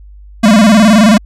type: tone with vibrato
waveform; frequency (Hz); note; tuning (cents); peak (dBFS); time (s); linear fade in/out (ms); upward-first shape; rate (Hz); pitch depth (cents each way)
square; 214; A3; -48; -4; 0.43-1.18; 10; square; 19; 110
effects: added 50 Hz sine -32 dBFS peak until 1.25 s + low-pass 9000 Hz 12 dB/octave